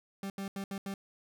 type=tone bursts at uneven times; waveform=40% pulse; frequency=196 Hz; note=G3; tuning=in tune; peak=-35 dBFS; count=5; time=0.23-0.3 / 0.38-0.48 / 0.56-0.64 / 0.71-0.78 / 0.86-0.94 s; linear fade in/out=2 ms; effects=none